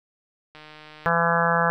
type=click train; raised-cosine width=0.3 ms; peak=-28 dBFS; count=83; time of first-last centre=0.55-1.086 s; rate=153 Hz
type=harmonic tone; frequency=168.7 Hz; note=E3; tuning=40 cents sharp; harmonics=1 / 3 / 4 / 5 / 6 / 7 / 8 / 9 / 10; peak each=-27 / -27 / -27 / -27 / -27 / -27 / -27 / -27 / -27 dBFS; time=1.06-1.7 s; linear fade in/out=0 ms
effects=none